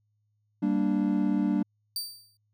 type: chord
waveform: triangle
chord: G minor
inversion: none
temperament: equal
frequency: 196 / 233.1 / 293.7 Hz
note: G3 / Bb3 / D4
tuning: 0 / 0 / 0 cents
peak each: -25 / -27 / -25 dBFS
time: 0.62-1.63 s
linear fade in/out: 10 ms
type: tone with exponential decay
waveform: sawtooth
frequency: 4641 Hz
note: D8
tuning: 21 cents flat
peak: -25 dBFS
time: 1.96-2.37 s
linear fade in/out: 2 ms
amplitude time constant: 88 ms
effects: added 105 Hz sine -70 dBFS peak until 2.53 s